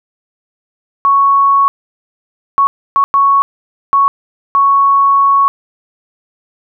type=tone bursts at uneven times; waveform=sine; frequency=1110 Hz; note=C#6; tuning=2 cents sharp; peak=-6 dBFS; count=6; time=1.05-1.68 / 2.58-2.67 / 2.96-3.04 / 3.14-3.42 / 3.93-4.08 / 4.55-5.48 s; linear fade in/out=0 ms; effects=none